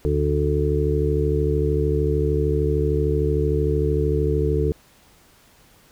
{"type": "harmonic tone", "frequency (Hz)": 73.2, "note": "D2", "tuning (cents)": -5, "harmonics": [1, 2, 4, 5, 6], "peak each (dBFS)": [-22, -24, -29, -26, -23], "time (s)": [0.05, 4.72], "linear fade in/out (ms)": 0, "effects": ["pink hiss -54 dBFS RMS until 5.91 s"]}